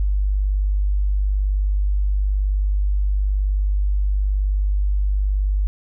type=tone; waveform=sine; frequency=49.49 Hz; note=G1; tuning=17 cents sharp; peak=-16 dBFS; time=0-5.67 s; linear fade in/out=0 ms; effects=none